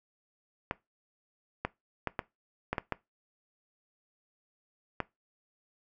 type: clicks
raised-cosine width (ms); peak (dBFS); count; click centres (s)
0.5; -15; 8; 0.711 / 1.65 / 2.073 / 2.192 / 2.73 / 2.782 / 2.923 / 5.003
effects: noise-tail reverb RT60 0.2 s tail -20 dB re dry